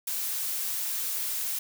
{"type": "noise", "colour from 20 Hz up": "blue", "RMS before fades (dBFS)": -31, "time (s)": [0.07, 1.59], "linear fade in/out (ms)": 5, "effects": []}